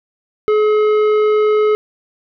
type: tone with tanh clipping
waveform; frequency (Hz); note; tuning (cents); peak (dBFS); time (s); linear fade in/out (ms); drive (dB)
sine; 425.7; G#4; +43; -12; 0.48-1.75; 0; 11
effects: none